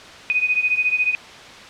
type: beating tone pair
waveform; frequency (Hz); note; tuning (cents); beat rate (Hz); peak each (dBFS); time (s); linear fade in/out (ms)
sine; 2489 / 2503; D#7 / D#7; 0 / +10; 14; -18 / -21; 0.3-1.15; 0
effects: white hiss -39 dBFS RMS until 1.69 s + low-pass 4000 Hz 12 dB/octave